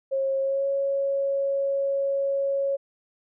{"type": "tone with pitch glide", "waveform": "sine", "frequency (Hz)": [540, 552.3], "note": ["C#5", "C#5"], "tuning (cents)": [-45, -6], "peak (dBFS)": -22, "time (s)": [0.11, 2.77], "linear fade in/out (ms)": 20, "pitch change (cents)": 39, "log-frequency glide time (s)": [0.41, 0.66], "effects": []}